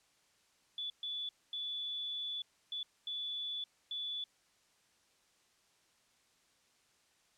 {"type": "tone bursts at uneven times", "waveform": "sine", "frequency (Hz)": 3454, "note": "A7", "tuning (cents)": -33, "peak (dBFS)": -37, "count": 6, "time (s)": [[0.78, 0.9], [1.03, 1.29], [1.53, 2.42], [2.72, 2.83], [3.07, 3.64], [3.91, 4.24]], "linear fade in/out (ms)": 2, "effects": ["white hiss -71 dBFS RMS until 7.37 s", "low-pass 8000 Hz 12 dB/octave"]}